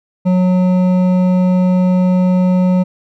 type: tone with hard clipping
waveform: triangle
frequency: 182.8 Hz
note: F#3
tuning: 21 cents flat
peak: -11 dBFS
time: 0.25-2.84 s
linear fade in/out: 20 ms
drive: 13 dB
effects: none